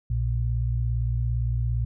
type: tone pair together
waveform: sine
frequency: 60.24 / 117.8 Hz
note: B1 / A#2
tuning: -42 / +19 cents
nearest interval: octave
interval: 1161 cents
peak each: -25 dBFS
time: 0.1-1.85 s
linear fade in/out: 5 ms
effects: none